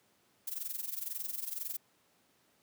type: noise with amplitude modulation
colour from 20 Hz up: violet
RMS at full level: -36 dBFS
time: 0.47-1.77 s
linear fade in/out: 5 ms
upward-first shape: sine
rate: 22 Hz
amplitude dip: 80%
effects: pink hiss -70 dBFS RMS until 2.62 s + high-pass 150 Hz 12 dB/octave